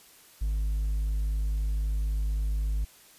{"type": "tone with hard clipping", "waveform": "sine", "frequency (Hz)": 51.91, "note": "G#1", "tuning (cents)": 0, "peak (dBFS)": -26, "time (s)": [0.41, 2.85], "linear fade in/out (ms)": 10, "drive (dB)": 2, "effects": ["white hiss -55 dBFS RMS until 3.18 s", "resampled to 32000 Hz"]}